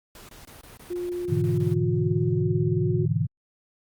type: noise bursts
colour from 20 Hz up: pink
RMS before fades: -46 dBFS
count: 10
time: 0.15-1.739 s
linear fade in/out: 2 ms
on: 140 ms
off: 21 ms
type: tone with pitch glide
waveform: sine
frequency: 353.7 to 362.2 Hz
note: F4 to F#4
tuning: +22 to -37 cents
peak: -27 dBFS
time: 0.9-3.06 s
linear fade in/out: 10 ms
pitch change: +41 cents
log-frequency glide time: 1.43-2.37 s
type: chord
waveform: sine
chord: E dominant seventh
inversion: first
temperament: equal with one note detuned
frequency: 103.83 / 124.04 / 146.83 / 164.81 Hz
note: G#2 / B2 / D3 / E3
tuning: 0 / +8 / 0 / 0 cents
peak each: -27 dBFS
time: 1.28-3.27 s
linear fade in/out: 20 ms
effects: Opus 48 kbps